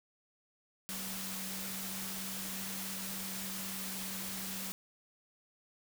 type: tone in noise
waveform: sine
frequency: 191.6 Hz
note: G3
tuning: 39 cents flat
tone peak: -45 dBFS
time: 0.89-4.72 s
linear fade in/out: 0 ms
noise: white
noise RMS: -41 dBFS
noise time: 0.89-4.72 s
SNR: -7 dB
effects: none